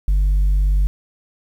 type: tone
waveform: sine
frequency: 48.68 Hz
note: G1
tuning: 11 cents flat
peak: -10 dBFS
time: 0.08-0.87 s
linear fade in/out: 0 ms
effects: tanh soft clip ceiling -12 dBFS + 8-bit